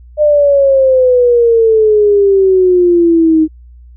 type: exponential sweep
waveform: sine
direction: down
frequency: 606 to 311.1 Hz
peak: -5 dBFS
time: 0.17-3.48 s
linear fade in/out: 50 ms
effects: added 60 Hz sine -34 dBFS peak until 3.96 s